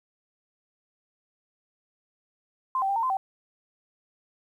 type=tone with pitch steps; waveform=sine; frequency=1041 / 776 / 793 / 912 / 1032 / 772 Hz; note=C6 / G5 / G5 / A#5 / C6 / G5; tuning=-9 / -18 / +20 / -38 / -24 / -27 cents; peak=-23 dBFS; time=2.75-3.17 s; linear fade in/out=2 ms; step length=70 ms; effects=10-bit